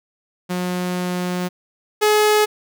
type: tone pair in turn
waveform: sawtooth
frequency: 179.9 / 423.6 Hz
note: F#3 / G#4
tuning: -48 / +34 cents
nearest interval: octave + minor third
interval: 1482 cents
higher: second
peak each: -17 / -9 dBFS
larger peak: second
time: 0.49-1.49 / 2.01-2.46 s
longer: first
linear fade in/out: 20 ms
effects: none